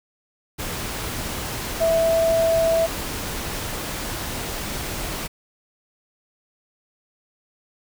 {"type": "tone in noise", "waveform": "sine", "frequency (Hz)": 658, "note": "E5", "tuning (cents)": -3, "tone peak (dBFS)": -16, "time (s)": [1.8, 2.87], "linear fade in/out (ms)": 20, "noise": "pink", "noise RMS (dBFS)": -29, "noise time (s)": [0.58, 5.28], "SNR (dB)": 10, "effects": []}